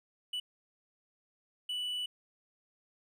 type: tone bursts at uneven times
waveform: triangle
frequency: 2964 Hz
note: F#7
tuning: 2 cents sharp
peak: -32 dBFS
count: 2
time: 0.33-0.4 / 1.69-2.06 s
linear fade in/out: 5 ms
effects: none